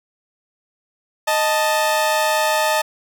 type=tone pair together; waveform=sawtooth; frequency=621.7 / 880 Hz; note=D#5 / A5; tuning=-2 / 0 cents; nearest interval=tritone; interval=602 cents; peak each=-15 dBFS; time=1.27-2.82 s; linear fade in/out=10 ms; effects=none